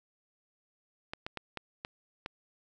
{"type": "clicks", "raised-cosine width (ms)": 0.3, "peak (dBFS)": -21, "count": 6, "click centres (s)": [1.135, 1.265, 1.373, 1.573, 1.849, 2.261], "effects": []}